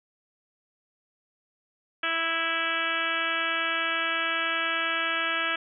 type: harmonic tone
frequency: 329.6 Hz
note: E4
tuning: in tune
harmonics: 1 / 2 / 3 / 4 / 5 / 6 / 7 / 8 / 9 / 10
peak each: -41 / -37 / -42 / -31 / -30 / -37 / -33 / -34 / -35 / -37 dBFS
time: 2.03-5.56 s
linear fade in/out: 5 ms
effects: none